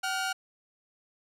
sawtooth tone pair together, 760 / 1418.6 Hz, F#5 / F6, +46 / +27 cents, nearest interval major seventh, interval 1081 cents, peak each -28 dBFS, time 0.03-0.33 s, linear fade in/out 10 ms, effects low-pass 11000 Hz 12 dB/octave

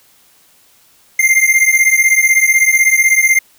square beating tone pair, 2093 / 2109 Hz, C7 / C7, 0 / +13 cents, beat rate 16 Hz, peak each -12 dBFS, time 1.19-3.39 s, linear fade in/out 5 ms, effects white hiss -50 dBFS RMS until 3.58 s

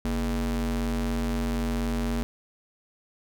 square ring-modulated tone, 92.5 Hz, F#2, in tune, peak -23 dBFS, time 0.05-2.23 s, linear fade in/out 0 ms, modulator 143 Hz, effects none

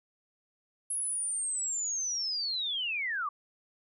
sine linear sweep, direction down, 10710 to 1108.7 Hz, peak -30 dBFS, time 0.9-3.29 s, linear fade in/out 5 ms, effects none

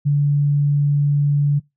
sine tone, 144.3 Hz, D3, 30 cents flat, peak -13 dBFS, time 0.05-1.6 s, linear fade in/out 20 ms, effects noise-tail reverb RT60 0.2 s tail -23 dB re dry

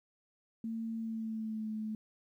sine tone with pitch glide, 225.9 to 216.7 Hz, A3 to A3, +46 to -26 cents, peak -35 dBFS, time 0.64-1.95 s, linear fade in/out 2 ms, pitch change -72 cents, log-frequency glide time 0.97-1.69 s, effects 12-bit

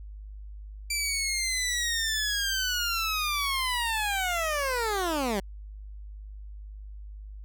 15% pulse linear sweep, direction down, 2349 to 185.9 Hz, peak -20 dBFS, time 0.9-5.4 s, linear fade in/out 5 ms, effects added 51 Hz sine -39 dBFS peak until 7.44 s

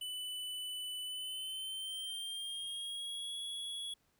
square tone with pitch glide, 2991 to 3357 Hz, F#7 to G#7, +18 to +18 cents, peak -40 dBFS, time 0.01-3.94 s, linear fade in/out 5 ms, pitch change +200 cents, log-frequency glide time 1.05-3.36 s, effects pink hiss -75 dBFS RMS until 4.19 s

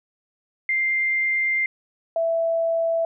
sine tone pair in turn, 2097 / 661.9 Hz, C7 / E5, +3 / +7 cents, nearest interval octave + minor sixth, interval 1996 cents, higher first, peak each -19 dBFS, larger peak neither, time 0.69-1.66 / 2.16-3.05 s, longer first, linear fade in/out 2 ms, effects none

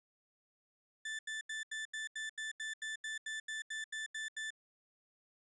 35% pulse tone bursts, 1760 Hz, A6, in tune, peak -37 dBFS, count 16, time 1.05-4.505 s, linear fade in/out 5 ms, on 140 ms, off 81 ms, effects resampled to 22050 Hz

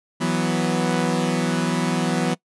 sawtooth chord, E suspended second, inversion none, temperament equal, 164.81 / 185 / 246.9 Hz, E3 / F#3 / B3, 0 / 0 / 0 cents, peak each -20 dBFS, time 0.2-2.35 s, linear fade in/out 20 ms, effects noise-tail reverb RT60 0.1 s tail -23 dB re dry + resampled to 24000 Hz

